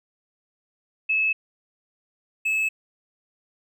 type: tone pair in turn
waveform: sine / triangle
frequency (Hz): 2597 / 2597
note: E7 / E7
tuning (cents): -26 / -26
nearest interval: unison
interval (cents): 0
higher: neither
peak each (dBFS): -19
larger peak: neither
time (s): 1.09-1.33 / 2.45-2.69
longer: neither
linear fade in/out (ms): 10
effects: none